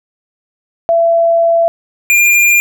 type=tone pair in turn; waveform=sine / square; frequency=671 / 2402 Hz; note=E5 / D7; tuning=+31 / +38 cents; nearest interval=octave + minor seventh; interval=2207 cents; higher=second; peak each=-7 dBFS; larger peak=neither; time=0.89-1.68 / 2.1-2.6 s; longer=first; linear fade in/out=0 ms; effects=none